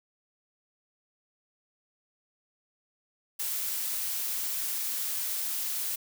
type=noise; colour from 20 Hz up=blue; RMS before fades=-32 dBFS; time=3.39-5.96 s; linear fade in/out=10 ms; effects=none